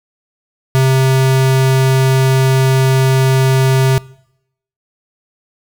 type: tone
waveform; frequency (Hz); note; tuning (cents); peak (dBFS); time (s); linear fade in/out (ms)
square; 132.2; C3; +18; -9; 0.75-3.98; 0
effects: noise-tail reverb RT60 0.8 s tail -23 dB re dry